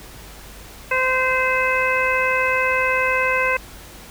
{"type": "harmonic tone", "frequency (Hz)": 516, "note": "C5", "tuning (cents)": -24, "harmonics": [1, 2, 3, 4, 5], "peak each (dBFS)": [-23, -23, -23, -23, -23], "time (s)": [0.91, 3.57], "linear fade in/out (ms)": 5, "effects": ["added 50 Hz sine -43 dBFS peak until 4.1 s", "pink hiss -41 dBFS RMS until 4.1 s"]}